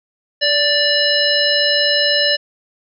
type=harmonic tone with a mistuned harmonic; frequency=582 Hz; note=D5; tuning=16 cents flat; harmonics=1 / 3 / 5 / 7 / 9; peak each=-19 / -19 / -19 / -19 / -19 dBFS; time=0.41-2.37 s; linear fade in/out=20 ms; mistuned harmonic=3; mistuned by=+19 cents; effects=none